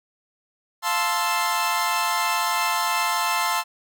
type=chord; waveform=sawtooth; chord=F major seventh; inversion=none; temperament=equal; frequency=698.5 / 880 / 1046.5 / 1318.5 Hz; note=F5 / A5 / C6 / E6; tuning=0 / 0 / 0 / 0 cents; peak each=-27 / -22 / -21 / -24 dBFS; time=0.82-3.64 s; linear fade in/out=50 ms; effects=none